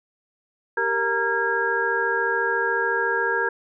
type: tone cluster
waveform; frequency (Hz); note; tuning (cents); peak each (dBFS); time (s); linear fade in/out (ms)
sine; 392.3 / 466.3 / 929 / 1381 / 1633; G4 / A#4 / A#5 / F6 / G#6; +1 / +1 / -6 / -20 / -30; -29 / -27 / -27 / -30 / -23; 0.77-3.49; 5
effects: none